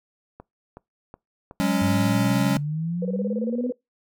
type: click train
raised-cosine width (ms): 1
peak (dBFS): -26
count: 6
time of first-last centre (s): 0.4-2.252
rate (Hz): 2.7
type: chord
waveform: square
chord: F# suspended second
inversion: none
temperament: equal with one note detuned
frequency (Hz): 185 / 204.6 / 277.2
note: F#3 / G#3 / C#4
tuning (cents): 0 / -26 / 0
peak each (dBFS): -25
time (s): 1.6-2.57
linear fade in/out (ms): 0
type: exponential sweep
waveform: sine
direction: up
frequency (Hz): 96.6 to 254.4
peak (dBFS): -24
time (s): 1.81-3.71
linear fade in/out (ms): 10
type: tone bursts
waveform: sine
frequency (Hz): 493.9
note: B4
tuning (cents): 0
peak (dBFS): -25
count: 13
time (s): 3.02-3.724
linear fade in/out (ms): 5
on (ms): 32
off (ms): 24
effects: noise-tail reverb RT60 0.2 s tail -24 dB re dry